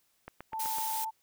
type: click train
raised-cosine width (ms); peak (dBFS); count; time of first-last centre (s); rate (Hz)
0.5; -27; 5; 0.28-0.784; 7.93
type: tone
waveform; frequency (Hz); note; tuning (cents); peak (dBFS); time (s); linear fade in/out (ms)
sine; 885; A5; +10; -33; 0.52-1.11; 20
type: noise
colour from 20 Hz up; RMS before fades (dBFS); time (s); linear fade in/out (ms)
blue; -36; 0.59-1.05; 10
effects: white hiss -72 dBFS RMS until 1.22 s